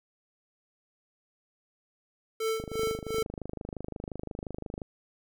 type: tone with tremolo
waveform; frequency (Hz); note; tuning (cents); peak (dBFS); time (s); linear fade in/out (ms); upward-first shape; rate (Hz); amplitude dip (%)
square; 444.1; A4; +16; -27; 2.4-3.23; 5; sine; 2.8; 95
type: click train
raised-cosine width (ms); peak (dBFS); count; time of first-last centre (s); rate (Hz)
2; -23; 58; 2.6-4.818; 25.7
effects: none